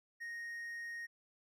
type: tone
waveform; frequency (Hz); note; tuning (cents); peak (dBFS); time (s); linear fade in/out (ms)
triangle; 1864.7; A#6; 0; -40; 0.2-1.07; 20
effects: none